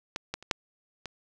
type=clicks; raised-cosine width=0.2 ms; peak=-15 / -15 / -30 / -7 / -20 dBFS; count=5; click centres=0.161 / 0.34 / 0.426 / 0.512 / 1.057 s; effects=none